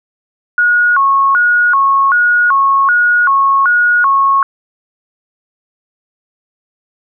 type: tone with vibrato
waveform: sine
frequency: 1260 Hz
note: D#6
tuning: 21 cents sharp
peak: -7 dBFS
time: 0.58-4.43 s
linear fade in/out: 2 ms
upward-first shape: square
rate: 1.3 Hz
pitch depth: 240 cents each way
effects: none